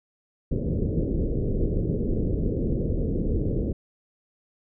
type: low-pass noise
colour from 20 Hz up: pink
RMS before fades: -25 dBFS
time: 0.51-3.73 s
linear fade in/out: 10 ms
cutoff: 500 Hz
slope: 48 dB/octave
effects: none